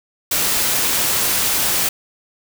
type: noise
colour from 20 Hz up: white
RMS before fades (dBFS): -18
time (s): 0.31-1.89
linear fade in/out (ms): 5
effects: none